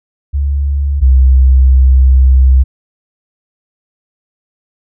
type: tone pair in turn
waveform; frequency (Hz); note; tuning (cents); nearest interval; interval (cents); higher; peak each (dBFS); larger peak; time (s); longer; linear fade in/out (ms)
sine; 70.4 / 65.15; C#2 / C2; +27 / -7; minor second; 134; first; -10 / -3; second; 0.33-1.01 / 1.01-2.64; second; 20
effects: none